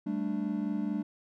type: chord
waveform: triangle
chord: G suspended second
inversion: none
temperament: just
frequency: 196 / 220.5 / 294 Hz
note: G3 / A3 / D4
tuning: 0 / +4 / +2 cents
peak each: -32 dBFS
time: 0.06-1.03 s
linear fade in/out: 10 ms
effects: none